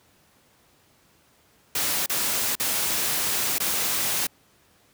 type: noise with dropouts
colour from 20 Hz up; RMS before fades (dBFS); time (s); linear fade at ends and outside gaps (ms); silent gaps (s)
white; -25; 1.75-4.27; 5; 2.062-2.096 / 2.554-2.598 / 3.584-3.601
effects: pink hiss -60 dBFS RMS until 4.93 s + high-pass 80 Hz 12 dB/octave